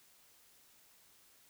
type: silence
effects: white hiss -65 dBFS RMS until 1.49 s